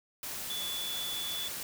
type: tone in noise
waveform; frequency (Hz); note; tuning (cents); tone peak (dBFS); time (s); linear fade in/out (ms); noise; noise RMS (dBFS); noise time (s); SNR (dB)
sine; 3449; A7; -35; -35; 0.5-1.48; 2; white; -39; 0.23-1.63; +1
effects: none

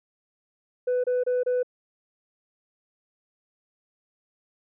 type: tone bursts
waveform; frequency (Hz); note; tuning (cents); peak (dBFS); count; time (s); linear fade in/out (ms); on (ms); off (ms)
sine; 497.9; B4; +14; -19; 4; 0.87-1.631; 10; 170; 27
effects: tanh soft clip ceiling -20 dBFS

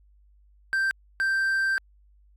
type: tone bursts at uneven times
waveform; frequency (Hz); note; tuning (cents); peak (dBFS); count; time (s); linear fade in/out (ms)
triangle; 1568; G6; 0; -20; 2; 0.73-0.91 / 1.2-1.78; 0
effects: added 50 Hz sine -55 dBFS peak until 2.36 s + AAC 48 kbps

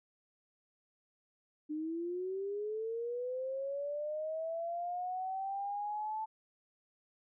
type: linear sweep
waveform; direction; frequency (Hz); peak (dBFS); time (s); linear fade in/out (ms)
sine; up; 299.2 to 880; -35; 1.69-6.26; 20
effects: none

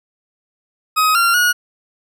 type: tone with pitch steps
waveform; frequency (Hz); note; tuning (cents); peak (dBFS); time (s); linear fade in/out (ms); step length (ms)
40% pulse; 1262 / 1379 / 1450; D#6 / F6 / F#6; +24 / -22 / -35; -11; 0.96-1.53; 20; 190
effects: none

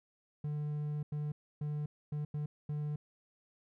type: tone bursts at uneven times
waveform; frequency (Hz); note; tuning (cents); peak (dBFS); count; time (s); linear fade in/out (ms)
triangle; 148.8; D3; +23; -32; 6; 0.44-1.03 / 1.12-1.32 / 1.61-1.86 / 2.12-2.25 / 2.34-2.46 / 2.69-2.96; 5
effects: none

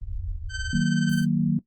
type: low-pass noise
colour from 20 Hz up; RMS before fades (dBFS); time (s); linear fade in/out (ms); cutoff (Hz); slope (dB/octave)
pink; -32; 0.01-0.81; 5; 100; 96
type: tone with tremolo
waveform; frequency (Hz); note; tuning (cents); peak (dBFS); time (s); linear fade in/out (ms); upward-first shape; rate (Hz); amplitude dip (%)
sawtooth; 1543; G6; -28; -25; 0.49-1.26; 50; sine; 19; 65
type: chord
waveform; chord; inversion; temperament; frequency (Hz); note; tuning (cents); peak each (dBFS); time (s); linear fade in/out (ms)
sine; D# minor; none; just; 155.56 / 186.68 / 233.3; D#3 / F#3 / A#3; 0 / +16 / +2; -24; 0.73-1.59; 5
effects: noise-tail reverb RT60 0.1 s tail -17 dB re dry + Opus 24 kbps

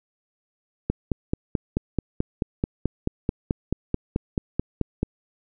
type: click train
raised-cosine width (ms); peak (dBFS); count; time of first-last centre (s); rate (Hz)
3; -9; 20; 0.9-5.03; 4.6
effects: none

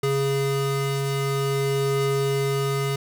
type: tone pair together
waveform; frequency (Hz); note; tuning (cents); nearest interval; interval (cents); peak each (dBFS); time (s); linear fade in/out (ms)
square; 138 / 413.5; C#3 / G#4; -7 / -8; octave + perfect fifth; 1899; -25; 0.03-2.96; 5
effects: none

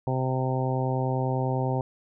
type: harmonic tone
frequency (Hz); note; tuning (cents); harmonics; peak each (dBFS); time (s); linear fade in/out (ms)
130; C3; -11; 1 / 2 / 3 / 4 / 5 / 6 / 7; -26 / -33 / -33 / -33 / -36 / -34 / -35; 0.07-1.81; 2
effects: none

